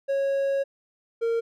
triangle tone pair in turn, 550 / 460.8 Hz, C#5 / A#4, -14 / -20 cents, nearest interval minor third, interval 306 cents, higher first, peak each -20 dBFS, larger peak neither, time 0.08-0.64 / 1.21-1.41 s, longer first, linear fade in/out 20 ms, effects none

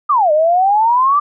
sine exponential two-way sweep, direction down then up, 1254 to 594 to 1193 Hz, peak -9 dBFS, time 0.09-1.2 s, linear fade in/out 10 ms, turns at 0.32 s, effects none

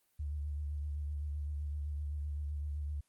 sine tone with vibrato, 73.42 Hz, D2, in tune, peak -35 dBFS, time 0.19-3.01 s, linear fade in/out 10 ms, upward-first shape triangle, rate 7.8 Hz, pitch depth 48 cents each way, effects white hiss -75 dBFS RMS until 3.08 s + Opus 32 kbps

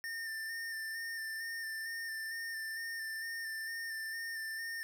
square tone with vibrato, 1803 Hz, A6, 42 cents sharp, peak -39 dBFS, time 0.04-4.83 s, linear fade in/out 0 ms, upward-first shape square, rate 2.2 Hz, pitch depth 20 cents each way, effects 12-bit

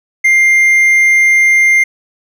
triangle tone, 2100 Hz, C7, 6 cents sharp, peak -4 dBFS, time 0.24-1.84 s, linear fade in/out 10 ms, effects none

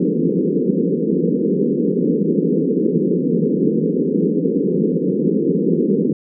pink band-pass noise, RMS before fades -17 dBFS, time 0-6.13 s, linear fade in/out 5 ms, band 160 to 490 Hz, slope 96 dB/octave, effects none

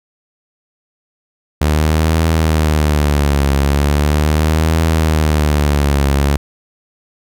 sawtooth tone with vibrato, 75.1 Hz, D2, 39 cents sharp, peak -7 dBFS, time 1.61-6.37 s, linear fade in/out 5 ms, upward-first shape triangle, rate 0.39 Hz, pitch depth 140 cents each way, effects none

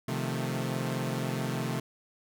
sawtooth chord, F dominant seventh, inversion second, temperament equal, 130.81 / 155.56 / 174.61 / 220 Hz, C3 / Eb3 / F3 / A3, 0 / 0 / 0 / 0 cents, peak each -29 / -33 / -34 / -32 dBFS, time 0.08-1.8 s, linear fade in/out 5 ms, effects none

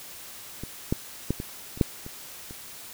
clicks, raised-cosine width 3 ms, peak -21 / -10 / -11 / -19 / -27 / -6 / -26 / -28 dBFS, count 8, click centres 0.636 / 0.925 / 1.306 / 1.401 / 1.775 / 1.812 / 2.064 / 2.509 s, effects white hiss -43 dBFS RMS until 2.93 s

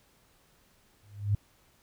sine tone with exponential growth, 102.3 Hz, G#2, 26 cents flat, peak -20 dBFS, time 1.03-1.35 s, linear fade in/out 5 ms, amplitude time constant 68 ms, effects pink hiss -65 dBFS RMS until 1.82 s

